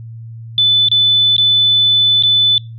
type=tone with dropouts; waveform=sine; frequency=3500 Hz; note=A7; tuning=10 cents flat; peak=-8 dBFS; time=0.58-2.58 s; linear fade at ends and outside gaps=1 ms; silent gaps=0.886-0.915 / 1.366-1.381 / 2.225-2.235 s; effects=noise-tail reverb RT60 0.3 s tail -25 dB re dry + added 114 Hz sine -28 dBFS peak until 2.78 s